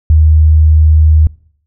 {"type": "tone", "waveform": "sine", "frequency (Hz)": 77.78, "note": "D#2", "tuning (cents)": 0, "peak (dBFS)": -3, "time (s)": [0.1, 1.27], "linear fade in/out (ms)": 0, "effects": ["noise-tail reverb RT60 0.6 s tail -23 dB re dry"]}